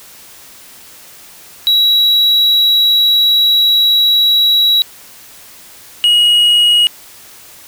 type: tone pair in turn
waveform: triangle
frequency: 3887 / 2894 Hz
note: B7 / F#7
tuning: -28 / -39 cents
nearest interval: perfect fourth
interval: 511 cents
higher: first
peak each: -6 / -5 dBFS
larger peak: second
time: 1.67-4.82 / 6.04-6.87 s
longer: first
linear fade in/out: 0 ms
effects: white hiss -38 dBFS RMS until 7.67 s